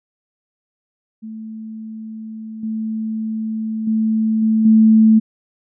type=tone with level steps; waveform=sine; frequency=220 Hz; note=A3; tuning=in tune; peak=-28 / -20 / -14 / -12 / -7 dBFS; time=1.22-5.2 s; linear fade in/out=20 ms; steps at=2.63 / 3.87 / 4.42 / 4.65 s; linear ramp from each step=5 ms; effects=none